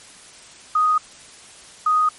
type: tone pair in turn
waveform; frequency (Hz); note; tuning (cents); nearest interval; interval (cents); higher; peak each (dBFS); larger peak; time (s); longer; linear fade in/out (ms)
sine; 1246 / 1246; D#6 / D#6; +2 / +2; unison; 0; neither; -14 / -14; neither; 0.75-0.98 / 1.86-2.09; neither; 5
effects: white hiss -44 dBFS RMS until 2.18 s + MP3 48 kbps